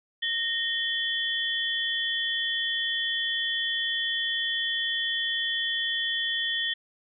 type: tone cluster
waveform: sine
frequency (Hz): 1850 / 3120 / 3416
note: A#6 / G7 / G#7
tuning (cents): -14 / -9 / +48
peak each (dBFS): -30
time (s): 0.22-6.74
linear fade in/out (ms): 10
effects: none